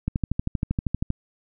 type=click train; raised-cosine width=5 ms; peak=-11 dBFS; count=14; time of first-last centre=0.08-1.104 s; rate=12.7 Hz; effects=none